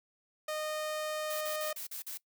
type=tone; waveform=sawtooth; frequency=615 Hz; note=D#5; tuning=20 cents flat; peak=-30 dBFS; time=0.48-1.73 s; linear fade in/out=5 ms
type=noise bursts; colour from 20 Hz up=blue; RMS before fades=-41 dBFS; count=6; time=1.3-2.175 s; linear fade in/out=5 ms; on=110 ms; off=43 ms
effects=noise-tail reverb RT60 0.1 s tail -21 dB re dry